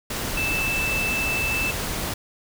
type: tone in noise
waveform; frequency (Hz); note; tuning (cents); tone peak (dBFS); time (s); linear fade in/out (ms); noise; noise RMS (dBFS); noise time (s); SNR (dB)
sine; 2639; E7; +1; -23; 0.37-1.71; 5; pink; -28; 0.1-2.14; +2
effects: none